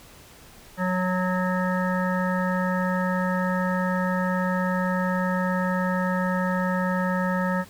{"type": "harmonic tone", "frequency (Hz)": 183.5, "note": "F#3", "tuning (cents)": -14, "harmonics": [1, 3, 5, 7, 9, 10], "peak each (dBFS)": [-24, -29, -31, -32, -34, -34], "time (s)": [0.77, 7.65], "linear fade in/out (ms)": 50, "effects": ["pink hiss -49 dBFS RMS until 7.69 s"]}